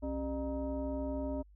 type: tone with frequency modulation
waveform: sine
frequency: 271 Hz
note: C#4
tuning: 39 cents flat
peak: -33 dBFS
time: 0.02-1.43 s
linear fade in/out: 20 ms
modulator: 334 Hz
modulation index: 1.2
effects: added 50 Hz sine -56 dBFS peak until 1.55 s